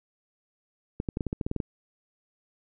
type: clicks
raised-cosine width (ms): 3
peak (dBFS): -16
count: 11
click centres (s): 1.001 / 1.088 / 1.171 / 1.208 / 1.267 / 1.329 / 1.412 / 1.465 / 1.514 / 1.563 / 1.602
effects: none